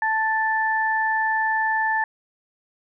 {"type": "tone pair together", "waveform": "sine", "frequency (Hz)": [880, 1760], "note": ["A5", "A6"], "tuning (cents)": [0, 0], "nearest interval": "octave", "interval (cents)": 1200, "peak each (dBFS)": -22, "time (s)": [0.02, 2.04], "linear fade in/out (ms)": 2, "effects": []}